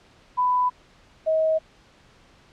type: tone pair in turn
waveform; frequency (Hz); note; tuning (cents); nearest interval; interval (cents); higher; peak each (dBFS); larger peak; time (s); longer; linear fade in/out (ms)
sine; 996 / 635.2; B5 / D#5; +14 / +36; minor sixth; 778; first; -18; neither; 0.37-0.7 / 1.26-1.59; neither; 20
effects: pink hiss -55 dBFS RMS until 2.52 s + low-pass 5000 Hz 12 dB/octave